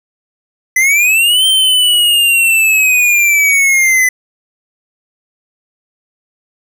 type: linear two-way sweep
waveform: square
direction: up then down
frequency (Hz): 2002 to 3136 to 2002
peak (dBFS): -8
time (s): 0.76-4.09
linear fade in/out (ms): 5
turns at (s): 1.46
effects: none